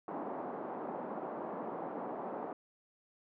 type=band-pass noise; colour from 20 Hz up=white; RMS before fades=-41 dBFS; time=0.08-2.53 s; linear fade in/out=2 ms; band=200 to 920 Hz; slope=24 dB/octave; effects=none